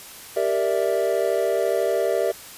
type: chord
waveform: triangle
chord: E half-diminished seventh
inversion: first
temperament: equal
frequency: 392 / 466.2 / 587.3 / 659.3 Hz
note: G4 / Bb4 / D5 / E5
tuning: 0 / 0 / 0 / 0 cents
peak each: -23 dBFS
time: 0.36-2.32 s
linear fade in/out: 10 ms
effects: white hiss -41 dBFS RMS until 2.57 s + resampled to 32000 Hz